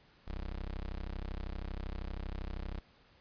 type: tone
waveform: 25% pulse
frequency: 32.7 Hz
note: C1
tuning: in tune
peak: -34 dBFS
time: 0.27-2.8 s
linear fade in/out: 10 ms
effects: pink hiss -64 dBFS RMS until 3.2 s + resampled to 11025 Hz